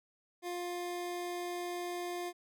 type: tone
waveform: 25% pulse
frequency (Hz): 352.3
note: F4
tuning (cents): +15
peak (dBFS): -33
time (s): 0.42-2.33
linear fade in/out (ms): 50
effects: none